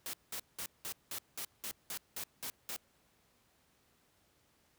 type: noise bursts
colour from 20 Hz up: white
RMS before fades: -41 dBFS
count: 11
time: 0.06-2.763 s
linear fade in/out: 0 ms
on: 73 ms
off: 190 ms
effects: pink hiss -71 dBFS RMS until 4.78 s + high-pass 60 Hz 12 dB/octave